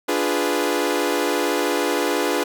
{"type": "chord", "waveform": "sawtooth", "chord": "D diminished seventh", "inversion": "none", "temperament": "equal", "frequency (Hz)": [293.7, 349.2, 415.3, 493.9], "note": ["D4", "F4", "Ab4", "Cb5"], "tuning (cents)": [0, 0, 0, 0], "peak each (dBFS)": -21, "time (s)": [0.08, 2.44], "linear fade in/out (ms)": 10, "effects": []}